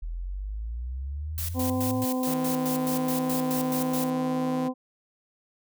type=exponential sweep; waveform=sine; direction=up; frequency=40 to 113.6 Hz; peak=-30 dBFS; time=0.02-2.05 s; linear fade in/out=10 ms
type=noise with tremolo; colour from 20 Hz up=blue; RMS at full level=-33 dBFS; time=1.38-4.1 s; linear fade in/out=0 ms; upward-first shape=square; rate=4.7 Hz; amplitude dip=80%
type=harmonic tone; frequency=255.8 Hz; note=C4; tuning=39 cents flat; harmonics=1 / 2 / 3 / 4; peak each=-26 / -32 / -36 / -38 dBFS; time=1.54-4.74 s; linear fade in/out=50 ms
type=tone with vibrato; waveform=sawtooth; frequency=157.9 Hz; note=D#3; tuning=26 cents sharp; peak=-30 dBFS; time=2.26-4.69 s; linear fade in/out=20 ms; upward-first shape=square; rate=1.3 Hz; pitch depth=9 cents each way
effects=none